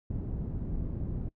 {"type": "low-pass noise", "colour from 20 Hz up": "pink", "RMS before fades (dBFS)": -34, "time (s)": [0.1, 1.29], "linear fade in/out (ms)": 5, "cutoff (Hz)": 220, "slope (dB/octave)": 12, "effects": ["noise-tail reverb RT60 0.1 s tail -23 dB re dry"]}